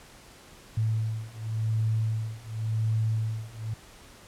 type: beating tone pair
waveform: sine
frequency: 110 / 110.91 Hz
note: A2 / A2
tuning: 0 / +14 cents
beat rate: 0.91 Hz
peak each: -29 / -28 dBFS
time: 0.77-3.74 s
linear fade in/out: 5 ms
effects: pink hiss -51 dBFS RMS until 4.27 s + low-pass 11000 Hz 12 dB/octave